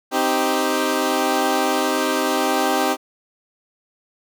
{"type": "chord", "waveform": "15% pulse", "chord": "C minor", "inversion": "none", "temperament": "equal", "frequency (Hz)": [261.6, 311.1, 392], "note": ["C4", "Eb4", "G4"], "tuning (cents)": [0, 0, 0], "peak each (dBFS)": -16, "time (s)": [0.11, 2.97], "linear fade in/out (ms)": 50, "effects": []}